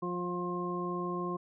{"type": "harmonic tone", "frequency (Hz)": 177.2, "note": "F3", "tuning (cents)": 25, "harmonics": [1, 2, 3, 4, 6], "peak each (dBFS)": [-37, -36, -46, -46, -37], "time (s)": [0.02, 1.37], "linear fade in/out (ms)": 10, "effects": []}